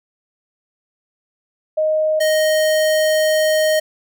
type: tone pair in turn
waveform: sine / square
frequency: 622.3 / 622.3 Hz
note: D#5 / D#5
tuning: 0 / 0 cents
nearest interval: unison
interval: 0 cents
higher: neither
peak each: -14 dBFS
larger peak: neither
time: 1.77-2.2 / 2.2-3.8 s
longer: second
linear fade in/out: 10 ms
effects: none